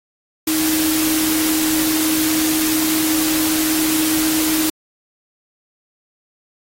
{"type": "tone in noise", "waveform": "sine", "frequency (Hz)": 314.5, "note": "D#4", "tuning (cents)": 19, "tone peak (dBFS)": -17, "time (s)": [0.47, 4.7], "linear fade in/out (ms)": 5, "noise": "white", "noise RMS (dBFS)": -21, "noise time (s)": [0.47, 4.7], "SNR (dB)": 1, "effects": ["AAC 48 kbps"]}